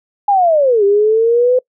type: linear two-way sweep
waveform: sine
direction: down then up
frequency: 830.6 to 394.9 to 510 Hz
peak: -8 dBFS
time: 0.28-1.59 s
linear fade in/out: 5 ms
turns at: 0.84 s
effects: noise-tail reverb RT60 0.1 s tail -25 dB re dry